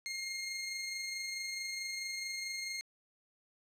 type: tone with amplitude modulation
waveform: 20% pulse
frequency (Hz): 2132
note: C7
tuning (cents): +32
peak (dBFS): -31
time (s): 0.06-2.81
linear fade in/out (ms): 0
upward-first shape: sine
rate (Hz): 24.6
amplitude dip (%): 30
effects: low-pass 11000 Hz 12 dB/octave